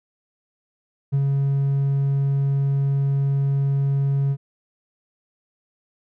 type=tone with ADSR envelope; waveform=triangle; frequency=138.59 Hz; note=C#3; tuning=in tune; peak=-13 dBFS; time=1.12-4.37 s; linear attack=24 ms; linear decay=49 ms; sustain=-2 dB; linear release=59 ms; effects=tanh soft clip ceiling -11 dBFS